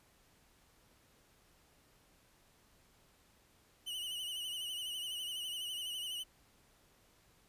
45% pulse tone with vibrato, 2960 Hz, F#7, in tune, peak -39 dBFS, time 3.86-6.24 s, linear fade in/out 20 ms, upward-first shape sine, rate 12 Hz, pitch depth 62 cents each way, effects pink hiss -68 dBFS RMS until 7.48 s + resampled to 32000 Hz

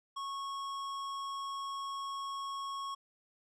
triangle tone with hard clipping, 1100 Hz, C#6, 14 cents flat, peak -39 dBFS, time 0.16-2.95 s, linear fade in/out 10 ms, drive 16 dB, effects none

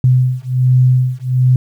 sine beating tone pair, 126.7 / 128 Hz, B2 / C3, +45 / -38 cents, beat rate 1.3 Hz, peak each -12 dBFS, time 0.04-1.56 s, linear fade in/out 2 ms, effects 8-bit

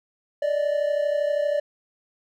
triangle tone pair together, 582 / 614.6 Hz, D5 / D#5, -16 / -21 cents, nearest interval minor second, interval 95 cents, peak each -20 / -25 dBFS, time 0.42-1.6 s, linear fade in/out 5 ms, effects none

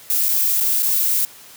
violet noise with dropouts, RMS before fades -18 dBFS, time 0.1-1.25 s, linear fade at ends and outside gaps 1 ms, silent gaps 0.285-0.289 / 0.602-0.608 / 0.823-0.828 s, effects white hiss -43 dBFS RMS until 1.56 s + high-pass 60 Hz 12 dB/octave

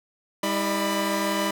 sawtooth tone cluster, 200.7 / 321 / 595 / 991 Hz, G3 / E4 / D5 / B5, +41 / -46 / +22 / +6 cents, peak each -25 dBFS, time 0.43-1.51 s, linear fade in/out 5 ms, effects none

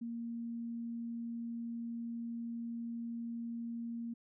sine tone, 233.1 Hz, A#3, in tune, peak -38 dBFS, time 0.01-4.14 s, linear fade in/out 10 ms, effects none

